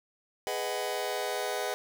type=chord; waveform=sawtooth; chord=G# minor seventh; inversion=none; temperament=just; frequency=415.3 / 498.4 / 623 / 747.5 Hz; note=G#4 / B4 / D#5 / F#5; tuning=0 / +16 / +2 / +17 cents; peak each=-32 dBFS; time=0.47-1.74 s; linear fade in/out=0 ms; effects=none